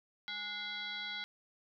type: tone with frequency modulation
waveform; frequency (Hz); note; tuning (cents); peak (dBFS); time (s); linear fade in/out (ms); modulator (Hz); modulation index
sine; 2703; E7; +43; -38; 0.28-1.24; 0; 624; 2.4
effects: none